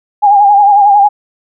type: tone with vibrato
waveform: sine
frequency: 812 Hz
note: G#5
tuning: 39 cents flat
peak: -3 dBFS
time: 0.22-1.09 s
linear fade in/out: 20 ms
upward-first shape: sine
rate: 11 Hz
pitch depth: 57 cents each way
effects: none